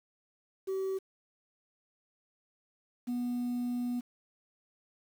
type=tone pair in turn; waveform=sine; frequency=382.9 / 244.1 Hz; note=G4 / B3; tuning=-41 / -20 cents; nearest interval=minor sixth; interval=779 cents; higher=first; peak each=-28 dBFS; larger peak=neither; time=0.67-0.99 / 3.07-4.01 s; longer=second; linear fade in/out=20 ms; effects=tanh soft clip ceiling -30 dBFS + 9-bit